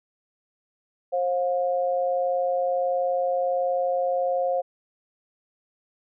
sine tone pair together, 533.4 / 712 Hz, C5 / F5, +33 / +33 cents, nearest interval perfect fourth, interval 500 cents, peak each -23 / -26 dBFS, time 1.12-4.62 s, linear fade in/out 20 ms, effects none

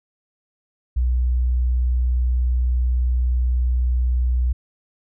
sine tone, 61.74 Hz, B1, in tune, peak -16 dBFS, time 0.96-4.53 s, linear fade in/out 10 ms, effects none

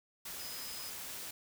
sine tone in noise, 5050 Hz, D#8, 25 cents sharp, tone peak -47 dBFS, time 0.39-0.9 s, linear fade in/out 5 ms, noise white, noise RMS -44 dBFS, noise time 0.25-1.31 s, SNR -6 dB, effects none

